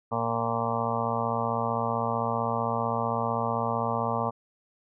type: harmonic tone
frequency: 115.6 Hz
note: A#2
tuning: 14 cents flat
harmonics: 1 / 2 / 4 / 5 / 6 / 7 / 8 / 9 / 10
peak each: -34 / -34 / -34 / -34 / -34 / -34 / -34 / -34 / -34 dBFS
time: 0.11-4.31 s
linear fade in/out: 20 ms
effects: none